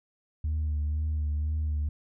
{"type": "tone with vibrato", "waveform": "sine", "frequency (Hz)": 76, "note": "D#2", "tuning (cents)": -40, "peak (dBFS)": -24, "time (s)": [0.44, 1.89], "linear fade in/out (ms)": 5, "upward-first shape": "sine", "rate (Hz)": 2, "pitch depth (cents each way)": 35, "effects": ["tanh soft clip ceiling -24 dBFS"]}